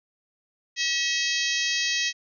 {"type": "harmonic tone", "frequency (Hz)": 643, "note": "E5", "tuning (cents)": -43, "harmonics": [3, 4, 5, 6, 7, 8, 9, 10], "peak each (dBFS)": [-29, -30, -31, -32, -32, -33, -34, -34], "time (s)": [0.76, 2.13], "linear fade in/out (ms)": 50, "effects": []}